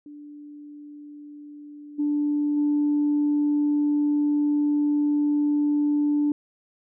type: tone with level steps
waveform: sine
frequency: 293.7 Hz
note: D4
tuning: in tune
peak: -39 / -20 / -18 dBFS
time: 0.06-6.32 s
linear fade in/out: 2 ms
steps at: 1.98 / 2.56 s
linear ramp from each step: 20 ms
effects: tanh soft clip ceiling -15 dBFS